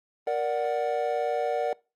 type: chord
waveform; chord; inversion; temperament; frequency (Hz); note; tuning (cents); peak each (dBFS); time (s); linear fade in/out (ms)
triangle; Bb augmented; none; equal with one note detuned; 469.4 / 587.3 / 740; Bb4 / D5 / F#5; +12 / 0 / 0; -27; 0.27-1.73; 2
effects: noise-tail reverb RT60 0.3 s tail -24 dB re dry + Opus 32 kbps